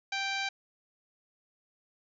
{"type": "harmonic tone", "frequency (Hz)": 784, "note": "G5", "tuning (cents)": 0, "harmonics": [1, 2, 3, 4, 5, 6, 7, 8, 9], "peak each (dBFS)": [-37, -37, -35, -42, -39, -43, -50, -48, -56], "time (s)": [0.12, 0.49], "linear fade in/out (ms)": 5, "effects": []}